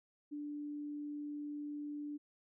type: tone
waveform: sine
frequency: 293.7 Hz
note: D4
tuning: in tune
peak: -40 dBFS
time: 0.31-2.18 s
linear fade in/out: 20 ms
effects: none